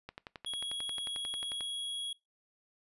click train, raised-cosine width 0.3 ms, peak -27 dBFS, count 18, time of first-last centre 0.09-1.608 s, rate 11.2 Hz
square tone, 3322 Hz, G#7, in tune, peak -36 dBFS, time 0.46-2.13 s, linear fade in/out 5 ms
effects noise-tail reverb RT60 0.2 s tail -22 dB re dry + resampled to 24000 Hz

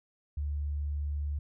sine tone, 72.9 Hz, D2, 12 cents flat, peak -30 dBFS, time 0.37-1.39 s, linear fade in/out 5 ms, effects none

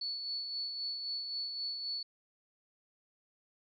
sine tone with tremolo, 4435 Hz, C#8, in tune, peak -34 dBFS, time 0.01-2.03 s, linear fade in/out 5 ms, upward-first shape sine, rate 3.8 Hz, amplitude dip 40%, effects none

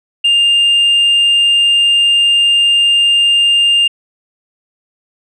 sine tone, 2805 Hz, F7, 7 cents sharp, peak -5 dBFS, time 0.24-3.88 s, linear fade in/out 10 ms, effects tanh soft clip ceiling -6 dBFS

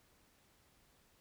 silence, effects pink hiss -70 dBFS RMS until 1.2 s

